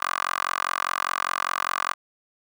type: tone with high-pass filter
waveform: 10% pulse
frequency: 44.97 Hz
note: F#1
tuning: 49 cents flat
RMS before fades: -27 dBFS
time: 0-1.94 s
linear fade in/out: 20 ms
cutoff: 1200 Hz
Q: 4.7
effects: none